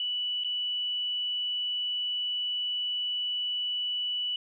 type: tone with dropouts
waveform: sine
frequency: 2960 Hz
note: F#7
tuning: in tune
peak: -28 dBFS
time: 0-4.36 s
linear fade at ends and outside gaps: 2 ms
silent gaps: 0.437-0.445 s
effects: none